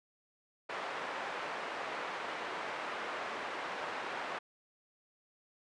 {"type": "band-pass noise", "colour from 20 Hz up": "pink", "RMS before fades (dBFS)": -40, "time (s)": [0.69, 4.39], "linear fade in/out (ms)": 10, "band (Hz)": [610, 2000], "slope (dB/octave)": 12, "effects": ["resampled to 22050 Hz"]}